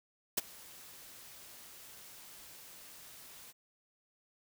white noise with ADSR envelope, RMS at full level -29 dBFS, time 0.37-3.53 s, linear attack 10 ms, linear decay 21 ms, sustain -24 dB, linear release 31 ms, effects none

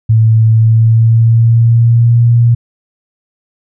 sine tone with pitch glide, 111.5 to 118.13 Hz, A2 to A#2, +23 to +23 cents, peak -4 dBFS, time 0.09-2.55 s, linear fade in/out 10 ms, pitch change +100 cents, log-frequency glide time 0.5-2.21 s, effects none

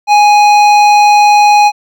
triangle tone with hard clipping, 830.6 Hz, G#5, in tune, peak -5 dBFS, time 0.07-1.72 s, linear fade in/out 50 ms, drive 16 dB, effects none

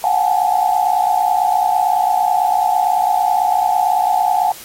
sine tone cluster, 718 / 747 / 813 / 871 Hz, F5 / F#5 / G#5 / A5, +48 / +16 / -37 / -18 cents, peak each -18 dBFS, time 0.04-4.52 s, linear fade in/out 2 ms, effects white hiss -36 dBFS RMS until 4.64 s + AAC 48 kbps

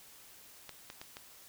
clicks, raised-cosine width 0.2 ms, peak -27 dBFS, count 4, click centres 0.693 / 0.901 / 1.015 / 1.169 s, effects white hiss -56 dBFS RMS until 1.48 s

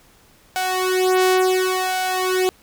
sawtooth tone with flanger, 371.3 Hz, F#4, 6 cents sharp, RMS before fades -19 dBFS, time 0.56-2.49 s, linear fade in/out 0 ms, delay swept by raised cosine 1.4 to 2.7 ms, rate 0.7 Hz, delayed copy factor +1, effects pink hiss -53 dBFS RMS until 2.62 s

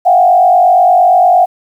sine tone with frequency modulation, 725 Hz, F#5, 35 cents flat, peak -4 dBFS, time 0.05-1.46 s, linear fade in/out 20 ms, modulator 48.6 Hz, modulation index 0.99, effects 7-bit

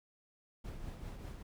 brown noise with tremolo, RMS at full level -43 dBFS, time 0.64-1.43 s, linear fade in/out 10 ms, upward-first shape triangle, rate 5.1 Hz, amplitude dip 50%, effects none

